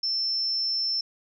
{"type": "tone", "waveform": "sine", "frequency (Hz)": 5340, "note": "E8", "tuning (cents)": 22, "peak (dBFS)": -24, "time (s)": [0.03, 1.01], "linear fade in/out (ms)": 5, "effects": []}